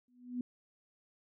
sine tone with exponential growth, 246.9 Hz, B3, in tune, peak -31 dBFS, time 0.08-0.41 s, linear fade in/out 2 ms, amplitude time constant 71 ms, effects none

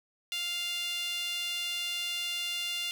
sawtooth tone with high-pass filter, 698.5 Hz, F5, in tune, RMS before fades -34 dBFS, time 0.32-2.91 s, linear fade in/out 0 ms, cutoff 3000 Hz, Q 4.2, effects 11-bit

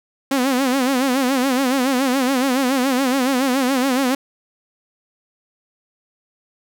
sawtooth tone with vibrato, 261.6 Hz, C4, in tune, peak -12 dBFS, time 0.31-4.15 s, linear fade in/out 5 ms, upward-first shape sine, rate 7.1 Hz, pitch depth 110 cents each way, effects none

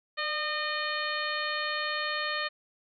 harmonic tone with a mistuned harmonic, 610 Hz, D#5, 34 cents flat, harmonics 1 / 2 / 3 / 4 / 5 / 6 / 7, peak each -38 / -35 / -33 / -39 / -39 / -41 / -38 dBFS, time 0.17-2.49 s, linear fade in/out 20 ms, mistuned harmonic 1, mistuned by -43 cents, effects none

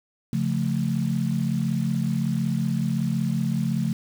sine chord, Db augmented, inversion none, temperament equal, 138.59 / 174.61 / 220 Hz, Db3 / F3 / A3, 0 / 0 / 0 cents, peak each -26 dBFS, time 0.33-3.93 s, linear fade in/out 2 ms, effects 7-bit

